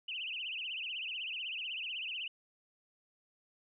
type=tone with vibrato; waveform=sine; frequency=2784 Hz; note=F7; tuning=6 cents flat; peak=-37 dBFS; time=0.08-2.28 s; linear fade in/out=5 ms; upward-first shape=triangle; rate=16 Hz; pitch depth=220 cents each way; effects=none